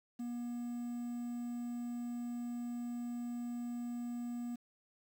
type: tone with quantisation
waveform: triangle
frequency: 240 Hz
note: B3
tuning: 49 cents flat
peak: -36 dBFS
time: 0.19-4.56 s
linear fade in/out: 10 ms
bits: 10
effects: none